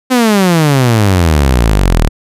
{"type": "exponential sweep", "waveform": "sawtooth", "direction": "down", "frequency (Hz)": [261.6, 36.32], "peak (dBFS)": -3, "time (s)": [0.1, 2.09], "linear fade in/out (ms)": 20, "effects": ["resampled to 32000 Hz"]}